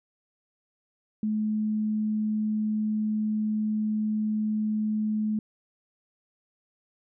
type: tone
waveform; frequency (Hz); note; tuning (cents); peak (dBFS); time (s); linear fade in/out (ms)
sine; 214.4; A3; -45; -24; 1.23-5.39; 2
effects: none